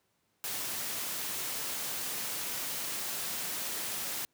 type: noise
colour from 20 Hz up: white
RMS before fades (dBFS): -36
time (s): 0.44-4.25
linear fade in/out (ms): 0
effects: pink hiss -75 dBFS RMS until 4.33 s + high-pass 100 Hz 12 dB/octave